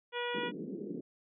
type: harmonic tone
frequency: 483.4 Hz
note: B4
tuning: 37 cents flat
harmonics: 1 / 2 / 3 / 4 / 5 / 6 / 7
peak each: -37 / -40 / -42 / -43 / -44 / -45 / -45 dBFS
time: 0.12-0.52 s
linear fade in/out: 50 ms
type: band-pass noise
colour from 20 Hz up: white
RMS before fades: -41 dBFS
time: 0.34-1.01 s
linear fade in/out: 5 ms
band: 170 to 420 Hz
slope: 48 dB/octave
effects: none